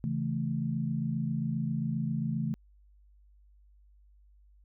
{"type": "chord", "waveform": "sine", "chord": "A major", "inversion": "first", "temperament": "just", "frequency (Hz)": [137.5, 165, 220], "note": ["C#3", "E3", "A3"], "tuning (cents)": [-14, 2, 0], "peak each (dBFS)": -33, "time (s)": [0.04, 2.54], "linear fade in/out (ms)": 0, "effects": ["added 50 Hz sine -57 dBFS peak until 4.64 s"]}